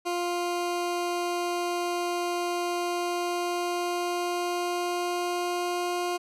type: tone with pitch glide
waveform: 20% pulse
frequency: 350.4 to 353.7 Hz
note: F4 to F4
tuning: +6 to +22 cents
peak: -22 dBFS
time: 0.05-6.18 s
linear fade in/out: 20 ms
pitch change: +16 cents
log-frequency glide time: 2.77-6.02 s
effects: low-pass 12000 Hz 12 dB/octave